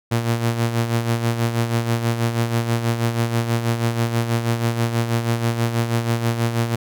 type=tone with tremolo; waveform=sawtooth; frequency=116.54 Hz; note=A#2; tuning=in tune; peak=-12 dBFS; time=0.11-6.76 s; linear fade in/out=10 ms; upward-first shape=sine; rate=6.2 Hz; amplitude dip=60%; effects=none